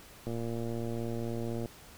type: click train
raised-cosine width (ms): 2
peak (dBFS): -24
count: 162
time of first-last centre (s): 0.27-1.658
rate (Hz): 116
effects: pink hiss -53 dBFS RMS until 1.97 s